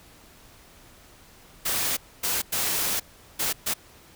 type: noise bursts at uneven times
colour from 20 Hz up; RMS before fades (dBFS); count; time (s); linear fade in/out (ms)
white; -26; 5; 1.65-1.97 / 2.23-2.42 / 2.52-3 / 3.39-3.53 / 3.66-3.74; 10
effects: pink hiss -52 dBFS RMS until 4.15 s